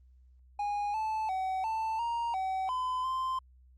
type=tone with pitch steps; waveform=triangle; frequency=822 / 873 / 756 / 886 / 936 / 760 / 1016 / 1040 Hz; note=G#5 / A5 / F#5 / A5 / A#5 / F#5 / B5 / C6; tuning=-18 / -14 / +37 / +12 / +7 / +46 / +49 / -11 cents; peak=-28 dBFS; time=0.59-3.39 s; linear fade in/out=5 ms; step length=350 ms; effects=added 63 Hz sine -56 dBFS peak until 3.77 s + Opus 32 kbps